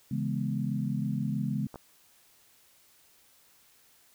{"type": "chord", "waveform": "sine", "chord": "C# minor seventh", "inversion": "none", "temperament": "equal", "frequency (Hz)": [138.59, 164.81, 207.7, 246.9], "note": ["C#3", "E3", "G#3", "B3"], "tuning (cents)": [0, 0, 0, 0], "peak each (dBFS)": [-32, -36, -32, -36], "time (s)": [0.11, 1.67], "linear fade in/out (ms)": 5}
{"type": "clicks", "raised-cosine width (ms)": 1, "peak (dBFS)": -28, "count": 2, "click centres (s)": [1.743, 1.758]}
{"effects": ["white hiss -62 dBFS RMS until 4.14 s"]}